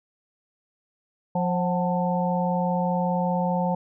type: harmonic tone with a mistuned harmonic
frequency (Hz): 177.5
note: F3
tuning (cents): +28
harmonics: 1 / 3 / 4 / 5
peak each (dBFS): -24 / -28 / -30 / -28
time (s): 1.35-3.75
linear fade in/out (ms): 5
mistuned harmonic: 4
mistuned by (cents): +70
effects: none